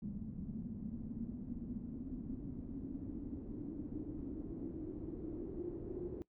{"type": "noise with low-pass filter sweep", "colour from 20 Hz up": "pink", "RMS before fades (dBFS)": -44, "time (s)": [0.02, 6.22], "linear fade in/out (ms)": 0, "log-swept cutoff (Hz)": [210, 360], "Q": 6.5, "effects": ["noise-tail reverb RT60 0.1 s tail -20 dB re dry"]}